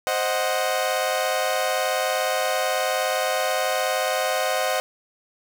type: chord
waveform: sawtooth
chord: C diminished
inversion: none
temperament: equal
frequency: 523.3 / 622.3 / 740 Hz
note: C5 / Eb5 / Gb5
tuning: 0 / 0 / 0 cents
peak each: -22 dBFS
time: 0.07-4.8 s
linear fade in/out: 0 ms
effects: none